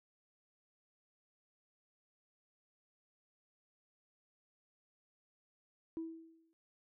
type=tone with exponential decay; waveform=sine; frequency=326.4 Hz; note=E4; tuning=17 cents flat; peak=-35 dBFS; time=5.97-6.53 s; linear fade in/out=0 ms; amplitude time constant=120 ms; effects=tanh soft clip ceiling -34 dBFS